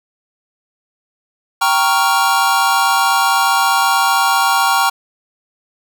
square chord, G half-diminished seventh, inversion none, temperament equal, 784 / 932.3 / 1108.7 / 1396.9 Hz, G5 / Bb5 / Db6 / F6, 0 / 0 / 0 / 0 cents, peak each -18 dBFS, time 1.61-4.9 s, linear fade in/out 10 ms, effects none

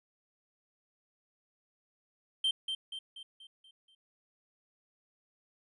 triangle tone with echo, 3136 Hz, G7, in tune, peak -25 dBFS, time 2.44-2.51 s, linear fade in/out 5 ms, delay 240 ms, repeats 6, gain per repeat -6 dB, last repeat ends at 3.95 s, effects resampled to 24000 Hz

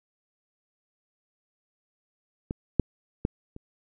clicks, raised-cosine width 3 ms, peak -17 / -6 / -11 / -28 dBFS, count 4, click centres 2.509 / 2.797 / 3.251 / 3.564 s, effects none

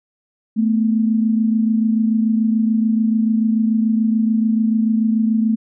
sine tone pair together, 220 / 246.9 Hz, A3 / B3, 0 / 0 cents, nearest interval major second, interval 200 cents, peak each -14 / -22 dBFS, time 0.56-5.56 s, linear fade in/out 20 ms, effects none

